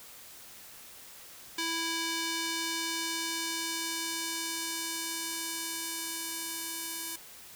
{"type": "tone with band-pass filter sweep", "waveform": "square", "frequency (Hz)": 329.6, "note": "E4", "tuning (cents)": 0, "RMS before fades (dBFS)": -35, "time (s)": [1.58, 7.16], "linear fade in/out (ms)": 5, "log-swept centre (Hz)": [4400, 12000], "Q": 0.7, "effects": ["white hiss -50 dBFS RMS until 7.55 s"]}